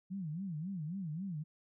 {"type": "tone with vibrato", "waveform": "sine", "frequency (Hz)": 172.4, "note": "F3", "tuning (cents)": -22, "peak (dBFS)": -37, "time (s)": [0.1, 1.44], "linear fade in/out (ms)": 20, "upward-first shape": "sine", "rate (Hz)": 3.7, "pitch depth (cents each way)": 250, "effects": []}